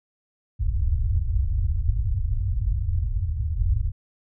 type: low-pass noise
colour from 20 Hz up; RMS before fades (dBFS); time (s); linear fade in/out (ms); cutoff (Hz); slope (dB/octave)
white; -23; 0.59-3.92; 20; 100; 48
effects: none